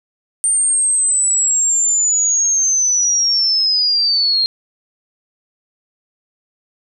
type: linear sweep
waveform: sine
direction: down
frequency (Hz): 8870 to 4186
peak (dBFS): -12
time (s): 0.44-4.46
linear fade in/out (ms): 0
effects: none